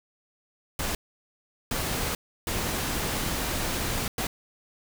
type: noise bursts at uneven times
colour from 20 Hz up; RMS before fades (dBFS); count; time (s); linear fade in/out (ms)
pink; -29; 4; 0.79-0.95 / 1.71-2.15 / 2.47-4.08 / 4.18-4.27; 2
effects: none